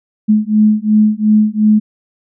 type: beating tone pair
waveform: sine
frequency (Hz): 212.1 / 214.9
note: G#3 / A3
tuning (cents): +37 / -41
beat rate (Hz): 2.8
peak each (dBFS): -11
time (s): 0.28-1.8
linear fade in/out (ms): 20
effects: none